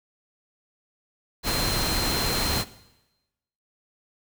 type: tone in noise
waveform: sine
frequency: 4148 Hz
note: C8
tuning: 16 cents flat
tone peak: -29 dBFS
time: 1.43-2.65 s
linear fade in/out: 50 ms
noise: pink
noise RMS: -26 dBFS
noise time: 1.43-2.65 s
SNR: -6 dB
effects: noise-tail reverb RT60 1.0 s tail -18 dB re dry